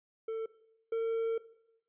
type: tone pair in turn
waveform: triangle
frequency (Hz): 446.7 / 454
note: A4 / A#4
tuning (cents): +26 / -46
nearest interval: unison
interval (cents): 28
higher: second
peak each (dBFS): -31 / -27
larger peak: second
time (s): 0.28-0.46 / 0.92-1.38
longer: second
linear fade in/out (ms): 5
effects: noise-tail reverb RT60 0.8 s tail -17 dB re dry + resampled to 8000 Hz